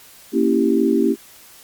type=chord; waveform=sine; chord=A# diminished seventh; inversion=none; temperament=equal; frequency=233.1 / 277.2 / 329.6 / 392 Hz; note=A#3 / C#4 / E4 / G4; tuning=0 / 0 / 0 / 0 cents; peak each=-19 dBFS; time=0.32-1.16 s; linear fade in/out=50 ms; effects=white hiss -45 dBFS RMS until 1.63 s + MP3 96 kbps